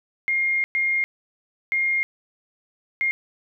sine tone bursts at uneven times, 2128 Hz, C7, 29 cents sharp, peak -19 dBFS, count 4, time 0.28-0.64 / 0.75-1.04 / 1.72-2.03 / 3.01-3.11 s, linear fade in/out 0 ms, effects none

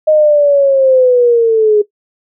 sine linear sweep, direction down, 623 to 414.1 Hz, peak -5 dBFS, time 0.07-1.82 s, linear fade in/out 10 ms, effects noise-tail reverb RT60 0.1 s tail -17 dB re dry

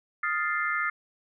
sine chord, F dominant seventh, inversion third, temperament equal, 1244.5 / 1396.9 / 1760 / 2093 Hz, Eb6 / F6 / A6 / C7, 0 / 0 / 0 / 0 cents, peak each -31 dBFS, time 0.23-0.9 s, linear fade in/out 5 ms, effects none

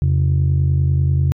sine tone pair together, 85.5 / 135.72 Hz, F2 / C#3, -36 / -36 cents, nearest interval minor sixth, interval 800 cents, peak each -14 dBFS, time 0.02-1.32 s, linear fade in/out 0 ms, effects tanh soft clip ceiling -9 dBFS

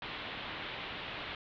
white low-pass noise, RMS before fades -42 dBFS, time 0.02-1.35 s, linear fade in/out 2 ms, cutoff 3700 Hz, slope 48 dB/octave, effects none

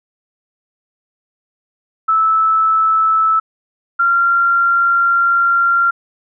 sine tone pair in turn, 1310 / 1381 Hz, E6 / F6, -11 / -20 cents, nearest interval minor second, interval 91 cents, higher second, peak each -10 dBFS, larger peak neither, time 2.08-3.4 / 3.99-5.91 s, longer second, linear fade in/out 10 ms, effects none

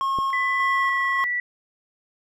triangle tone with tremolo, 1082 Hz, C#6, 42 cents flat, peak -19 dBFS, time 0.01-1.24 s, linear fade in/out 0 ms, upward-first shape square, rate 1.7 Hz, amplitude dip 30%
click, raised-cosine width 2 ms, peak -19 dBFS, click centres 0.187 s
sine tone with pitch glide, 1993 to 1956.5 Hz, B6 to B6, +15 to -17 cents, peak -22 dBFS, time 0.33-1.4 s, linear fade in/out 2 ms, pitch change -32 cents, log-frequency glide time 0.54-0.92 s
effects none

